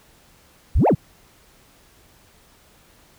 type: exponential two-way sweep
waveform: sine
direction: up then down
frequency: 38.73 to 920 to 107.7 Hz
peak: -11 dBFS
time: 0.75-0.95 s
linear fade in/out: 10 ms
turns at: 0.88 s
effects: tanh soft clip ceiling -10 dBFS + pink hiss -54 dBFS RMS until 3.18 s